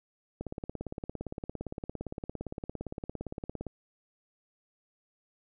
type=click train; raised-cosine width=2 ms; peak=-23 dBFS; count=58; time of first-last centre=0.41-3.667 s; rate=17.5 Hz; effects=none